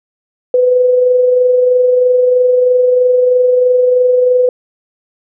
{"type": "tone with amplitude modulation", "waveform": "sine", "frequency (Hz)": 500, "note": "B4", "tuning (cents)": 21, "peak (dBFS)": -5, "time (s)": [0.54, 4.49], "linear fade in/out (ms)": 2, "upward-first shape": "sine", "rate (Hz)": 23.1, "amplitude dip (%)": 35, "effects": []}